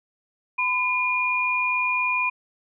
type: tone pair together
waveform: sine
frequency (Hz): 1007.1 / 2426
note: B5 / D#7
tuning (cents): +34 / -44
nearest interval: octave + minor third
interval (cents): 1522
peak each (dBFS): -25 / -22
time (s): 0.58-2.3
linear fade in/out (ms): 10
effects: none